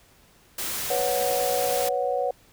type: noise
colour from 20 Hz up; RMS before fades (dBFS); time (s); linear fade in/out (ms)
white; -30; 0.58-1.89; 5
type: chord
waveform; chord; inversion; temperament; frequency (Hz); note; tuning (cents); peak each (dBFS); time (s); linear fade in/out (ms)
sine; B suspended second; none; equal with one note detuned; 493.9 / 554.4 / 737.9; B4 / C#5 / F#5; 0 / 0 / -5; -27; 0.9-2.31; 5
effects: pink hiss -57 dBFS RMS until 2.52 s